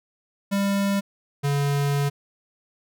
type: tone pair in turn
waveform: square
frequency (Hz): 198.8 / 142.11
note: G3 / C#3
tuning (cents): +25 / +43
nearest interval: tritone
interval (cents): 582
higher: first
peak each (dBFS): -21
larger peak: neither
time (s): 0.51-1.01 / 1.43-2.1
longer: second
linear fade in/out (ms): 20
effects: none